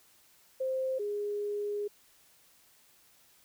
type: tone pair in turn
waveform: sine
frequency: 523.3 / 412.5 Hz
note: C5 / G#4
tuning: 0 / -12 cents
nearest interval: major third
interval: 412 cents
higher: first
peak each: -29 / -31 dBFS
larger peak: first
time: 0.6-0.99 / 0.99-1.88 s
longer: second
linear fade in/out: 10 ms
effects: white hiss -63 dBFS RMS until 3.44 s